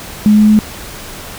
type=tone with pitch steps; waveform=sine; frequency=210.9 / 212.4 / 213.8 Hz; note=G#3 / G#3 / A3; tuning=+27 / +39 / -49 cents; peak=-4 dBFS; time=0.26-0.59 s; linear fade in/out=0 ms; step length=110 ms; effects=pink hiss -29 dBFS RMS until 1.38 s